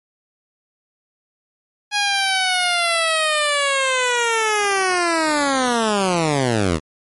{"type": "linear sweep", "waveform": "10% pulse", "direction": "down", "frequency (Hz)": [830.6, 73.42], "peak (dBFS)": -8, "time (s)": [1.91, 6.8], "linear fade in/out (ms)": 50, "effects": ["MP3 48 kbps"]}